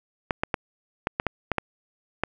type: clicks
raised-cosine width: 0.5 ms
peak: -8 dBFS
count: 9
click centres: 0.308 / 0.435 / 0.542 / 1.071 / 1.199 / 1.267 / 1.517 / 1.583 / 2.236 s
effects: none